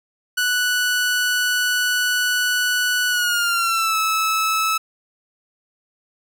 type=tone with pitch glide; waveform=sawtooth; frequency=1480 to 1303.4 Hz; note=F#6 to E6; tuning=0 to -20 cents; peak=-14 dBFS; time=0.37-4.78 s; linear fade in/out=10 ms; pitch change=-220 cents; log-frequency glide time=3.09-3.97 s; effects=none